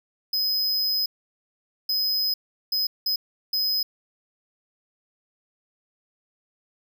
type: tone bursts at uneven times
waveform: square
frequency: 5050 Hz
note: D#8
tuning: 25 cents sharp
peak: -22 dBFS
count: 5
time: 0.33-1.06 / 1.89-2.34 / 2.72-2.87 / 3.06-3.16 / 3.53-3.83 s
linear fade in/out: 5 ms
effects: none